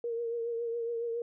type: tone with vibrato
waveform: sine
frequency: 466.2 Hz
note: A#4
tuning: in tune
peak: -31 dBFS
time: 0.04-1.22 s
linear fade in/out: 2 ms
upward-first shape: triangle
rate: 7.2 Hz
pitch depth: 41 cents each way
effects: none